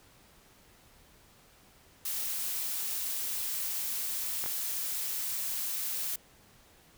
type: noise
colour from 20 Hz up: blue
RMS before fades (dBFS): -34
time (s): 2.05-6.16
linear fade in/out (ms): 5
type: clicks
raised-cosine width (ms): 0.5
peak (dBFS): -24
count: 2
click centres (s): 4.44 / 4.461
effects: pink hiss -60 dBFS RMS until 6.97 s